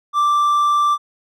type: tone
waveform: triangle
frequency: 1174.7 Hz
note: D6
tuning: in tune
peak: -11 dBFS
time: 0.13-0.98 s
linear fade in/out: 50 ms
effects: none